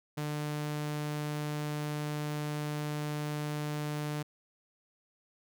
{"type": "tone", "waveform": "sawtooth", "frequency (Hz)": 149.3, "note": "D3", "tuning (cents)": 29, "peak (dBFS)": -29, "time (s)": [0.17, 4.23], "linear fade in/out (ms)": 10, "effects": []}